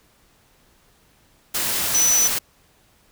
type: tone in noise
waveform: sine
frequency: 5970 Hz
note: F#8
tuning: 15 cents sharp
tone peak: -15 dBFS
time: 1.94-2.28 s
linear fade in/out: 10 ms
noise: white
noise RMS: -23 dBFS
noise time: 1.54-2.39 s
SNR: +5 dB
effects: pink hiss -58 dBFS RMS until 3.11 s